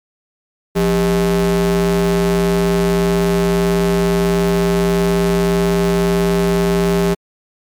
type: ring-modulated tone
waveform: square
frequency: 112.6 Hz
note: A2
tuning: 40 cents sharp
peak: -10 dBFS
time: 0.75-7.15 s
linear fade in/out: 20 ms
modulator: 287 Hz
effects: MP3 96 kbps